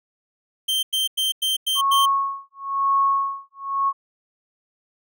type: tone bursts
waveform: 45% pulse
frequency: 3136 Hz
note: G7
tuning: in tune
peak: -19 dBFS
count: 6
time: 0.68-2.06 s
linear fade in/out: 10 ms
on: 150 ms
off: 96 ms
type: tone with tremolo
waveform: sine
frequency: 1100 Hz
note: C#6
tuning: 14 cents flat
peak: -15 dBFS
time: 1.75-3.93 s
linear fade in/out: 50 ms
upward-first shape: sine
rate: 1 Hz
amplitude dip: 100%
effects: none